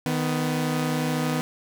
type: tone pair together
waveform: sawtooth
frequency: 155.56 / 249.3 Hz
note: D#3 / B3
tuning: 0 / +16 cents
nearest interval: minor sixth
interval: 816 cents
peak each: -22 dBFS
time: 0.06-1.41 s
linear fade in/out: 0 ms
effects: none